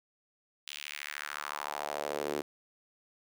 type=tone with high-pass filter sweep; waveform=sawtooth; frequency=73.5 Hz; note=D2; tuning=2 cents sharp; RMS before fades=-38 dBFS; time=0.67-2.42 s; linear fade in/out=5 ms; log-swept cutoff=3200 to 350 Hz; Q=2.4; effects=none